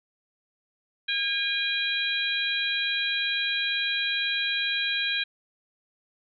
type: harmonic tone with a mistuned harmonic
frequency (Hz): 812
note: G#5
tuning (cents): -39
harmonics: 2 / 3 / 4 / 5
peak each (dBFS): -30 / -30 / -30 / -30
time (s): 1.08-5.24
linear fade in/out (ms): 10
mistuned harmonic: 5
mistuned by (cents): -58
effects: none